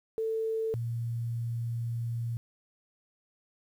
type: tone pair in turn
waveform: sine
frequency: 444.8 / 116.9 Hz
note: A4 / A#2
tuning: +19 / +5 cents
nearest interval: octave + major seventh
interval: 2314 cents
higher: first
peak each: -28 / -30 dBFS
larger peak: first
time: 0.18-0.74 / 0.74-2.37 s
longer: second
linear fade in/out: 0 ms
effects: 10-bit